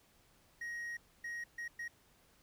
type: tone bursts at uneven times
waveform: triangle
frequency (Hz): 1884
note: A#6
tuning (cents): +18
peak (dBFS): -38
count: 4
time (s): 0.61-0.97 / 1.24-1.44 / 1.58-1.68 / 1.79-1.88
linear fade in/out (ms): 5
effects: pink hiss -68 dBFS RMS until 2.42 s